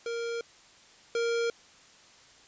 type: tone pair in turn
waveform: square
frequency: 466.2 / 466.2 Hz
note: A#4 / A#4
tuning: 0 / 0 cents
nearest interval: unison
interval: 0 cents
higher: neither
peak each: -32 / -27 dBFS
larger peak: second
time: 0.06-0.41 / 1.15-1.5 s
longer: neither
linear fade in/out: 2 ms
effects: white hiss -56 dBFS RMS until 2.47 s + resampled to 16000 Hz